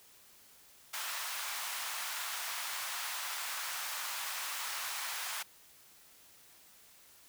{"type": "high-pass noise", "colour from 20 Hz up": "pink", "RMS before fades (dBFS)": -39, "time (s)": [0.93, 5.43], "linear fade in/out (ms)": 10, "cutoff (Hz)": 900, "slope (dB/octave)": 24, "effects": ["white hiss -60 dBFS RMS until 7.28 s"]}